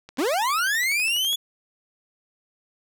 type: click train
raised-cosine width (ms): 0.2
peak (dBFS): -24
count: 16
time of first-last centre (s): 0.09-1.33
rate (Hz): 12.1
type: linear sweep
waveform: 40% pulse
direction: up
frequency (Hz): 233.9 to 3437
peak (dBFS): -20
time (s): 0.18-1.36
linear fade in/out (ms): 10
effects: none